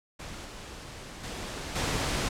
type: noise with level steps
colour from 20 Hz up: pink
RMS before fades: -41 / -43 / -37 / -29 dBFS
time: 0.19-2.29 s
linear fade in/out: 10 ms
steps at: 0.45 / 1.23 / 1.75 s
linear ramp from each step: 10 ms
effects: low-pass 8000 Hz 12 dB/octave